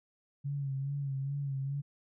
sine tone with vibrato, 138.59 Hz, C#3, in tune, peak -32 dBFS, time 0.44-1.82 s, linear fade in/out 20 ms, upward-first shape sine, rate 2.4 Hz, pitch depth 49 cents each way, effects none

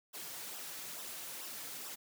white noise with flanger, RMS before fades -45 dBFS, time 0.13-1.96 s, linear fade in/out 20 ms, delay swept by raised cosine 0.44 to 5.04 ms, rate 2.3 Hz, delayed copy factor -0.6, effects high-pass 150 Hz 12 dB/octave

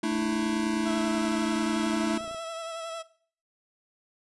square chord, A suspended fourth, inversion none, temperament equal with one note detuned, 220 / 299.8 / 329.6 Hz, A3 / D4 / E4, 0 / +36 / 0 cents, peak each -31 dBFS, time 0.03-2.18 s, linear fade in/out 5 ms
click train, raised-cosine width 2 ms, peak -34 dBFS, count 66, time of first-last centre 0.12-2.346 s, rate 29.2 Hz
30% pulse tone with vibrato, 659.3 Hz, E5, in tune, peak -31 dBFS, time 0.85-3.03 s, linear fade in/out 20 ms, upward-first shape sine, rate 11 Hz, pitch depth 25 cents each way
effects noise-tail reverb RT60 0.5 s tail -18 dB re dry + resampled to 24000 Hz

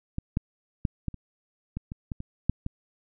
clicks, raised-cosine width 5 ms, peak -17 / -12 / -12 / -16 / -27 / -19 / -23 / -20 / -23 / -9 / -18 dBFS, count 11, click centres 0.184 / 0.371 / 0.852 / 1.083 / 1.143 / 1.77 / 1.919 / 2.118 / 2.204 / 2.496 / 2.664 s, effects none

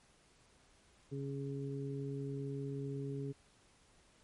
harmonic tone, 138.59 Hz, C#3, in tune, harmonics 1 / 2 / 3, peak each -40 / -44 / -44 dBFS, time 1.11-3.33 s, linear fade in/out 20 ms, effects pink hiss -67 dBFS RMS until 4.23 s + MP3 48 kbps

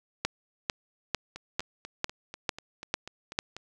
two click trains, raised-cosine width 0.2 ms, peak -23 / -9 dBFS, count 10 / 8, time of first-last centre 1.36-3.566 / 0.25-3.389 s, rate 4.08 / 2.23 Hz, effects none

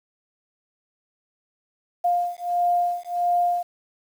sine beating tone pair, 703 / 704.5 Hz, F5 / F5, +11 / +15 cents, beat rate 1.5 Hz, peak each -23 dBFS, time 2.04-3.63 s, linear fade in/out 10 ms, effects 8-bit

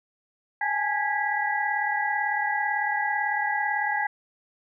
sine tone cluster, 817 / 855 / 1646 / 1960 Hz, G#5 / A5 / G#6 / B6, -29 / -50 / -16 / -14 cents, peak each -29 dBFS, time 0.61-4.07 s, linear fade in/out 5 ms, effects none

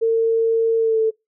sine tone with pitch glide, 453.5 to 442.6 Hz, A#4 to A4, -48 to +10 cents, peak -14 dBFS, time 0.01-1.11 s, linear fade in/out 20 ms, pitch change -42 cents, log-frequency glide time 0.78-0.99 s, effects noise-tail reverb RT60 0.2 s tail -24 dB re dry

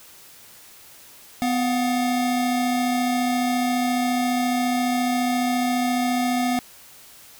square tone pair together, 250.5 / 717 Hz, B3 / F5, +25 / +45 cents, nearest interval octave + tritone, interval 1820 cents, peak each -22 / -26 dBFS, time 1.42-6.59 s, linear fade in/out 0 ms, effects white hiss -47 dBFS RMS until 7.39 s

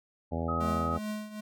harmonic tone, 82.7 Hz, E2, 6 cents sharp, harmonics 1 / 2 / 3 / 4 / 5 / 6 / 7 / 8 / 9 / 10, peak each -34 / -37 / -36 / -43 / -42 / -41 / -39 / -44 / -44 / -42 dBFS, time 0.31-0.99 s, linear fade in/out 20 ms
sine tone, 1265 Hz, D#6, 28 cents sharp, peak -31 dBFS, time 0.48-0.97 s, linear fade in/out 10 ms
square tone with tremolo, 212.4 Hz, G#3, 39 cents sharp, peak -32 dBFS, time 0.6-1.41 s, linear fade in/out 10 ms, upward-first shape triangle, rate 2.5 Hz, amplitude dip 80%
effects none

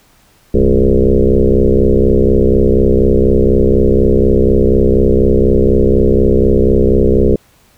sine tone with frequency modulation, 210 Hz, G#3, 19 cents sharp, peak -6 dBFS, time 0.54-7.36 s, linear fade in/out 5 ms, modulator 64.1 Hz, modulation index 4.3, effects pink hiss -50 dBFS RMS until 7.77 s

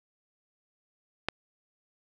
click, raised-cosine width 0.3 ms, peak -11 dBFS, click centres 1.286 s, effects none

